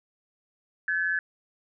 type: tone pair together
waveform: sine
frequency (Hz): 1533 / 1708.6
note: G6 / G#6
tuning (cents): -39 / +49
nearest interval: major second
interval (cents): 188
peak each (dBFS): -28 / -26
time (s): 0.88-1.19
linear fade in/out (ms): 2
effects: none